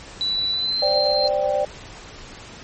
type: tone with pitch glide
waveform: sine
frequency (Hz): 3952 to 4151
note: B7 to C8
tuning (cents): 0 to -15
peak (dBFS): -20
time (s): 0.21-1.28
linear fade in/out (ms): 0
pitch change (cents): +85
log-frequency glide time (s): 0.52-0.85
type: chord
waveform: sine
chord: C suspended second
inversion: none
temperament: equal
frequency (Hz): 523.3 / 587.3 / 784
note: C5 / D5 / G5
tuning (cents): 0 / 0 / 0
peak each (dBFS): -24 / -20 / -25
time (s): 0.82-1.65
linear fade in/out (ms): 5
effects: pink hiss -40 dBFS RMS until 2.63 s + MP3 32 kbps